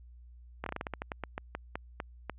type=slowing click train; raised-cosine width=0.5 ms; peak=-20 dBFS; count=16; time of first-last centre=0.64-2.297 s; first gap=23 ms; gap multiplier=1.2; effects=added 60 Hz sine -50 dBFS peak until 2.38 s + resampled to 8000 Hz